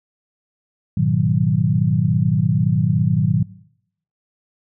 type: chord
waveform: sine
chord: G# minor seventh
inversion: none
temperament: equal with one note detuned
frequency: 103.83 / 121.42 / 155.56 / 185 Hz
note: G#2 / B2 / D#3 / F#3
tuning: 0 / -29 / 0 / 0 cents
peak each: -23 / -20 / -18 / -20 dBFS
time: 0.97-3.43 s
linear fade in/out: 5 ms
effects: noise-tail reverb RT60 0.7 s tail -19 dB re dry

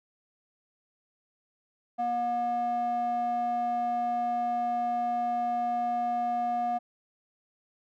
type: tone with band-pass filter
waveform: square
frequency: 239.7 Hz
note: A#3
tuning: 48 cents sharp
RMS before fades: -29 dBFS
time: 1.98-6.79 s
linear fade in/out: 20 ms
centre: 680 Hz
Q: 5.3
effects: none

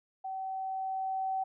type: tone with level ramp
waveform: sine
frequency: 764 Hz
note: G5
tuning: 45 cents flat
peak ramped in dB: -35 to -29 dBFS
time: 0.24-1.44 s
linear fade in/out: 10 ms
effects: none

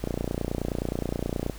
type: click train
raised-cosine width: 2 ms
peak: -14 dBFS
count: 44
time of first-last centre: 0.04-1.498 s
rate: 29.5 Hz
effects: added 50 Hz sine -40 dBFS peak until 1.58 s + pink hiss -47 dBFS RMS until 1.58 s

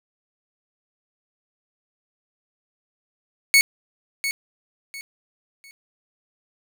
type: tone with echo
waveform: sawtooth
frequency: 2214 Hz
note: C#7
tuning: 3 cents flat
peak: -8 dBFS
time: 3.54-3.61 s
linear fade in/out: 0 ms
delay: 700 ms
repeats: 3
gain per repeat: -11 dB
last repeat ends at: 5.71 s
effects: none

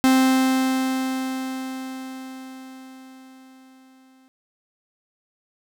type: tone with exponential decay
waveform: 45% pulse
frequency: 261.6 Hz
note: C4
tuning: in tune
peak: -13 dBFS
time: 0.04-4.28 s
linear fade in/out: 0 ms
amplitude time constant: 920 ms
effects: none

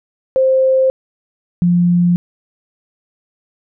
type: tone pair in turn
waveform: sine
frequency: 525 / 175.2 Hz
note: C5 / F3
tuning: +6 / +6 cents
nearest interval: octave + perfect fifth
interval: 1900 cents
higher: first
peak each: -9 dBFS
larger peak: neither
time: 0.36-0.9 / 1.62-2.16 s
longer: neither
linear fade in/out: 0 ms
effects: none

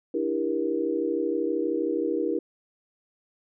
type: chord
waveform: sine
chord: E half-diminished seventh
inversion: third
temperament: just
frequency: 296.7 / 329.6 / 395.6 / 474.7 Hz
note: D4 / E4 / G4 / Bb4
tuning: +18 / 0 / +16 / +31 cents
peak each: -31 / -28 / -30 / -29 dBFS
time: 0.14-2.39 s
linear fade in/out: 5 ms
effects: none

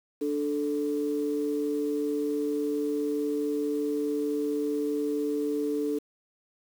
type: tone pair together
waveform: sine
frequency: 293.7 / 438.3 Hz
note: D4 / A4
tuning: 0 / -7 cents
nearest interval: perfect fifth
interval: 693 cents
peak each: -28 dBFS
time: 0.21-5.99 s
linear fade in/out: 10 ms
effects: tanh soft clip ceiling -18 dBFS + 8-bit

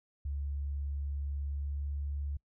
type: tone with pitch glide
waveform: sine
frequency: 70.8 to 71.42 Hz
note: C#2 to D2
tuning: +37 to -48 cents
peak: -33 dBFS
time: 0.25-2.37 s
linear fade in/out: 5 ms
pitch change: +15 cents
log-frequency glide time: 1.47-1.89 s
effects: noise-tail reverb RT60 0.1 s tail -26 dB re dry

